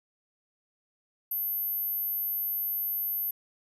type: tone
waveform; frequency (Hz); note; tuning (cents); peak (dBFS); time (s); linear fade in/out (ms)
sine; 13100; G#9; -25; -28; 1.31-3.31; 5
effects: none